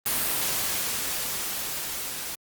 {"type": "noise with level ramp", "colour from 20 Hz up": "white", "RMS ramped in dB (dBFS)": [-25, -34], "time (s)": [0.06, 2.35], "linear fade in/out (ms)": 0, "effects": ["Opus 32 kbps"]}